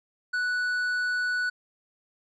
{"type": "tone with tanh clipping", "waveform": "sine", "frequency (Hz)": 1480, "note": "F#6", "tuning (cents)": 0, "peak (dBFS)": -26, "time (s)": [0.33, 1.5], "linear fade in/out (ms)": 10, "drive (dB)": 7, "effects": []}